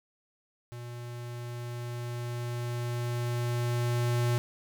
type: tone with level ramp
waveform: square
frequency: 120.3 Hz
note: B2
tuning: 45 cents flat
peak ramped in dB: -40 to -25 dBFS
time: 0.72-4.38 s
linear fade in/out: 0 ms
effects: none

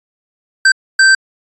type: tone bursts at uneven times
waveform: square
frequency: 1559 Hz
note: G6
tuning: 10 cents flat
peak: -6 dBFS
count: 2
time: 0.65-0.72 / 0.99-1.15 s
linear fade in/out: 5 ms
effects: resampled to 22050 Hz

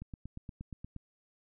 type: click train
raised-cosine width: 5 ms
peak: -30 dBFS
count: 9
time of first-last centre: 0.02-0.963 s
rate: 8.48 Hz
effects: none

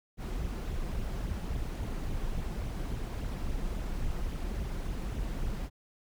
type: noise with flanger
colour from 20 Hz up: brown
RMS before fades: -34 dBFS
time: 0.17-5.7 s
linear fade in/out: 50 ms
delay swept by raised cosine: 0.3 to 5.8 ms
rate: 3.6 Hz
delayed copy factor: +0.55
effects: none

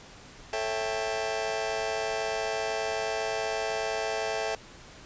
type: chord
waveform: sawtooth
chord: A dominant seventh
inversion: none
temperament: just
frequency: 440 / 550 / 660 / 792 Hz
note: A4 / C#5 / E5 / G5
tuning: 0 / -14 / +2 / +18 cents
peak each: -29 / -34 / -28 / -31 dBFS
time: 0.53-4.55 s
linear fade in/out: 2 ms
effects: pink hiss -49 dBFS RMS until 5.05 s + resampled to 16000 Hz

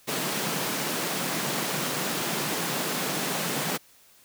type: high-pass noise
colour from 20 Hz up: pink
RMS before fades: -29 dBFS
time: 0.07-3.78 s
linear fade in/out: 20 ms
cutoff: 140 Hz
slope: 48 dB/octave
effects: white hiss -57 dBFS RMS until 4.24 s

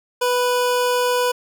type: tone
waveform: 25% pulse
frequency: 493.8 Hz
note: B4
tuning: in tune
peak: -13 dBFS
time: 0.21-1.32 s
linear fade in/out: 10 ms
effects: none

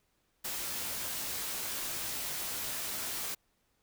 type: noise with comb filter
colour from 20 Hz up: white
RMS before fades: -37 dBFS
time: 0.44-3.35 s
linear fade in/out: 10 ms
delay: 17 ms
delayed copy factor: -0.55
effects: pink hiss -75 dBFS RMS until 3.82 s

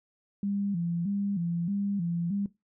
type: tone with vibrato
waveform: sine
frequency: 185 Hz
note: F#3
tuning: in tune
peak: -27 dBFS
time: 0.43-2.46 s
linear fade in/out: 2 ms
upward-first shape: square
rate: 1.6 Hz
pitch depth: 140 cents each way
effects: noise-tail reverb RT60 0.2 s tail -18 dB re dry

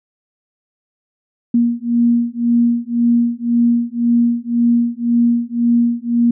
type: beating tone pair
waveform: sine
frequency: 235.7 / 237.6 Hz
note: A#3 / A#3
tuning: +19 / +33 cents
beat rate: 1.9 Hz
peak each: -15 dBFS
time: 1.54-6.31 s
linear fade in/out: 5 ms
effects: none

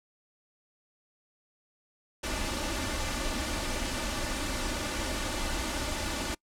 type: noise with comb filter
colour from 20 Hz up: pink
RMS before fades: -32 dBFS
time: 2.23-6.35 s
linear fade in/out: 10 ms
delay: 3.4 ms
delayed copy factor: +0.65
effects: noise-tail reverb RT60 0.1 s tail -25 dB re dry + low-pass 9000 Hz 12 dB/octave

